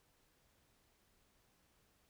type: silence
effects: pink hiss -74 dBFS RMS until 2.09 s